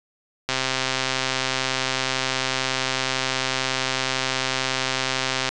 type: click train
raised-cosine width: 0.2 ms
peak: -5 dBFS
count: 656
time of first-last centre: 0.49-5.49 s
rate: 131 Hz
effects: resampled to 22050 Hz